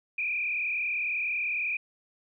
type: tone with frequency modulation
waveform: sine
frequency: 2434 Hz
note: D#7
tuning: 39 cents flat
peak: -27 dBFS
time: 0.18-1.77 s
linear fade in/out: 5 ms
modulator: 38 Hz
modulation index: 2.4
effects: none